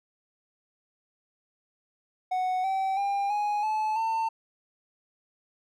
triangle tone with pitch steps, 740 / 769.2 / 799.6 / 831.1 / 863.9 / 898 Hz, F#5 / G5 / G5 / G#5 / A5 / A5, 0 / -33 / +34 / +1 / -32 / +35 cents, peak -23 dBFS, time 2.31-4.29 s, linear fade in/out 10 ms, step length 330 ms, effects none

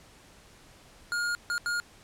square tone bursts at uneven times, 1423 Hz, F6, 32 cents sharp, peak -28 dBFS, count 3, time 1.12-1.35 / 1.5-1.58 / 1.66-1.8 s, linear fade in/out 0 ms, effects pink hiss -55 dBFS RMS until 2.03 s + low-pass 10000 Hz 12 dB/octave

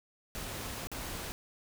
pink noise with dropouts, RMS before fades -40 dBFS, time 0.35-1.32 s, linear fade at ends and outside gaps 0 ms, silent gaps 0.871-0.916 s, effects none

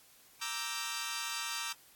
10% pulse chord, E half-diminished seventh, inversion second, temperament equal, 932.3 / 1174.7 / 1318.5 / 1568 Hz, Bb5 / D6 / E6 / G6, 0 / 0 / 0 / 0 cents, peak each -33 dBFS, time 0.41-1.73 s, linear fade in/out 10 ms, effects white hiss -61 dBFS RMS until 1.95 s + AAC 64 kbps

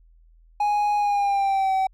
triangle tone with pitch glide, 829 to 764.6 Hz, G#5 to G5, -3 to -43 cents, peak -17 dBFS, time 0.6-1.87 s, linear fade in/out 5 ms, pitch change -140 cents, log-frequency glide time 0.97-1.73 s, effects added 41 Hz sine -51 dBFS peak until 1.93 s

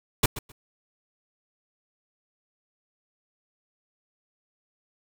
pink noise with echo, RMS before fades -19 dBFS, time 0.23-0.26 s, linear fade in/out 5 ms, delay 130 ms, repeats 2, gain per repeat -15 dB, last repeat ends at 0.52 s, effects none

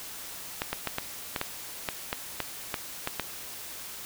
clicks, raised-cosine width 0.3 ms, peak -12 dBFS, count 12, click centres 0.619 / 0.73 / 0.873 / 0.984 / 1.362 / 1.414 / 1.888 / 2.129 / 2.403 / 2.742 / 3.074 / 3.197 s, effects white hiss -41 dBFS RMS until 4.05 s

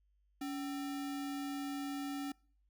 sine tone with sample-and-hold, 281.6 Hz, C#4, 27 cents sharp, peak -37 dBFS, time 0.41-2.32 s, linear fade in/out 5 ms, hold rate 1050 Hz, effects noise-tail reverb RT60 0.5 s tail -26 dB re dry + added 50 Hz sine -70 dBFS peak until 2.69 s

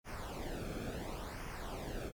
brown noise with flanger, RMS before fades -42 dBFS, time 0.04-2.12 s, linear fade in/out 50 ms, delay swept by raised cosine 0.25 to 1.06 ms, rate 0.71 Hz, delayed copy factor -0.7, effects MP3 96 kbps

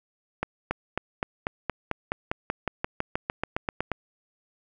accelerating click train, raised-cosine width 0.5 ms, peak -11 dBFS, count 20, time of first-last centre 0.43-3.917 s, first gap 280 ms, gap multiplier 0.95, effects none

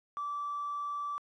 triangle tone, 1161 Hz, D6, 20 cents flat, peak -30 dBFS, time 0.17-1.18 s, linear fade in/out 0 ms, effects tanh soft clip ceiling -31 dBFS + resampled to 22050 Hz

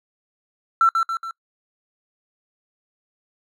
triangle tone with echo, 1343 Hz, E6, 32 cents sharp, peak -8 dBFS, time 0.81-0.89 s, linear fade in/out 2 ms, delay 140 ms, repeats 3, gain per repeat -6 dB, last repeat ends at 1.31 s, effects noise-tail reverb RT60 0.1 s tail -25 dB re dry + tanh soft clip ceiling -10 dBFS

